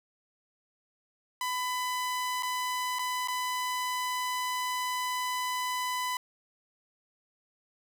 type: tone with dropouts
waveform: sawtooth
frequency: 1001 Hz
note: B5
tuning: 23 cents sharp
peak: -26 dBFS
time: 1.41-6.17 s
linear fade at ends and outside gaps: 2 ms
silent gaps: 2.425-2.431 / 2.987-2.992 / 3.275-3.283 s
effects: 11-bit